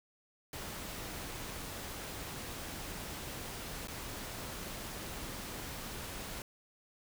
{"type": "noise with dropouts", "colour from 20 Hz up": "pink", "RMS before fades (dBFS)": -43, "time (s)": [0.53, 6.42], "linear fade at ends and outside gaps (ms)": 2, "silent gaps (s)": [3.873, 3.882], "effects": []}